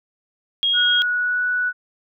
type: tone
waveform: sine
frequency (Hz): 3269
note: G#7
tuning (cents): -28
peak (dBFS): -16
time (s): 0.63-1.02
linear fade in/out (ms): 0
type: tone with pitch glide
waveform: sine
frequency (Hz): 1461 to 1478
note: F#6 to F#6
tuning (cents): -22 to -2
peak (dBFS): -18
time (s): 0.73-1.73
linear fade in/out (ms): 50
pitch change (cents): +20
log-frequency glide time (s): 1.08-1.45
effects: none